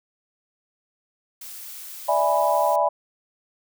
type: noise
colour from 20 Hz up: blue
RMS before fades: -38 dBFS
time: 1.41-2.76 s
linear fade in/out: 5 ms
type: chord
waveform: sine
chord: E dominant seventh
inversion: third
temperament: equal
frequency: 587.3 / 659.3 / 830.6 / 987.8 Hz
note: D5 / E5 / G#5 / B5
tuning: 0 / 0 / 0 / 0 cents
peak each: -23 dBFS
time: 2.08-2.89 s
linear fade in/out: 10 ms
effects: none